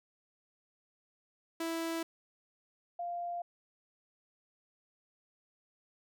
sawtooth / sine tone pair in turn, 329.6 / 696.5 Hz, E4 / F5, 0 / -5 cents, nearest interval octave + minor second, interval 1295 cents, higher second, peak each -30 / -35 dBFS, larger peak first, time 1.6-2.03 / 2.99-3.42 s, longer neither, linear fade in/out 5 ms, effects none

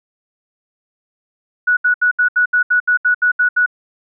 sine tone bursts, 1469 Hz, F#6, 13 cents flat, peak -10 dBFS, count 12, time 1.67-3.662 s, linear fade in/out 10 ms, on 100 ms, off 72 ms, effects none

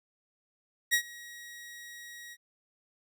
sawtooth tone with ADSR envelope, 1900 Hz, A#6, 33 cents sharp, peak -18 dBFS, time 0.91-2.37 s, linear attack 26 ms, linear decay 84 ms, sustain -23 dB, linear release 46 ms, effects none

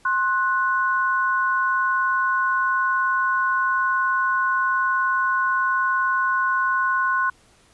sine tone pair together, 1059 / 1480 Hz, C6 / F#6, +21 / 0 cents, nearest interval tritone, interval 579 cents, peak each -21 dBFS, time 0.05-7.3 s, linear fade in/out 5 ms, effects pink hiss -56 dBFS RMS until 7.73 s + resampled to 24000 Hz

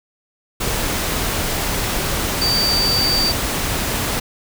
sine tone in noise, 4631 Hz, D8, 25 cents flat, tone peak -16 dBFS, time 2.41-3.32 s, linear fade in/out 10 ms, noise pink, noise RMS -21 dBFS, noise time 0.6-4.2 s, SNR +2 dB, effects none

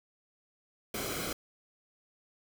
pink noise with comb filter, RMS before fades -36 dBFS, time 0.94-1.33 s, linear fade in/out 5 ms, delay 1.1 ms, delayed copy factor -0.65, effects none

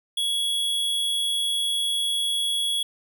square tone, 3350 Hz, G#7, 14 cents sharp, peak -23 dBFS, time 0.17-2.83 s, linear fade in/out 5 ms, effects none

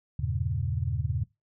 sine chord, E diminished seventh, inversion none, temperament equal with one note detuned, 80.57 / 98 / 116.54 / 138.59 Hz, E2 / G2 / Bb2 / Db3, -39 / 0 / 0 / 0 cents, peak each -32 dBFS, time 0.19-1.24 s, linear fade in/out 5 ms, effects noise-tail reverb RT60 0.2 s tail -21 dB re dry

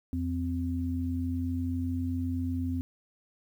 sine tone pair together, 86.2 / 258.3 Hz, F2 / C4, -22 / -22 cents, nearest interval octave + perfect fifth, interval 1900 cents, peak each -31 / -31 dBFS, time 0.13-2.81 s, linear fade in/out 0 ms, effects 10-bit

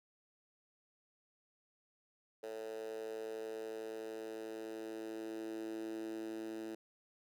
10% pulse tone with high-pass filter sweep, 110.8 Hz, A2, 13 cents sharp, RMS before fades -44 dBFS, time 2.43-6.75 s, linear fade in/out 5 ms, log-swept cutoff 480 to 300 Hz, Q 5.2, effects none

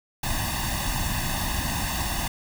pink noise with comb filter, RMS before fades -27 dBFS, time 0.23-2.28 s, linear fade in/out 5 ms, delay 1.1 ms, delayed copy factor +0.9, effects none

